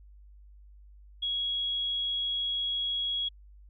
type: tone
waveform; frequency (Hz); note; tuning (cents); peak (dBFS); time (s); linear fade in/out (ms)
sine; 3322; G#7; 0; -28; 1.22-3.29; 10
effects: added 50 Hz sine -50 dBFS peak until 3.69 s